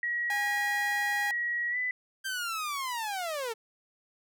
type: tone with pitch glide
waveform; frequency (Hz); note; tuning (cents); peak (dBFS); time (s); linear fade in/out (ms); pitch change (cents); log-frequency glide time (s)
sine; 1910 to 1998; A#6 to B6; +42 to +20; -28; 0.03-1.91; 2; +78; 1.7-1.77
type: tone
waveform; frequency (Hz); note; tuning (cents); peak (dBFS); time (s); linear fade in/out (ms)
sawtooth; 819; G#5; -24; -28; 0.3-1.31; 2
type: linear sweep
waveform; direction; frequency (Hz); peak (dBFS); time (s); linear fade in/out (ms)
sawtooth; down; 1588 to 431.2; -28; 2.24-3.54; 20
effects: none